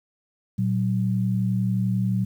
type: tone pair together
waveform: sine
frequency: 116.9 / 188.26 Hz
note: A#2 / F#3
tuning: +5 / +30 cents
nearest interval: minor sixth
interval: 825 cents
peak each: -23 dBFS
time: 0.58-2.25 s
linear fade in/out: 10 ms
effects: 9-bit